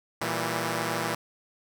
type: chord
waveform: 5% pulse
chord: E diminished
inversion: second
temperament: equal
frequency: 116.54 / 164.81 / 196 Hz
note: Bb2 / E3 / G3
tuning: 0 / 0 / 0 cents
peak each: -20 / -19 / -24 dBFS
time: 0.21-1.15 s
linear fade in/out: 5 ms
effects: none